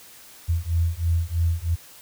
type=beating tone pair; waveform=sine; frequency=82.41 / 85.51 Hz; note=E2 / F2; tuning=0 / -36 cents; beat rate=3.1 Hz; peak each=-23 dBFS; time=0.48-1.76 s; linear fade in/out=20 ms; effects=white hiss -47 dBFS RMS until 2.01 s